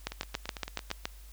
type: two click trains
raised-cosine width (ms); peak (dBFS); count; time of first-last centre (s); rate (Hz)
0.2; -14 / -21; 8 / 8; 0.07-1.055 / 0.12-0.904; 7.11 / 8.93
effects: added 50 Hz sine -47 dBFS peak until 1.32 s + white hiss -58 dBFS RMS until 1.32 s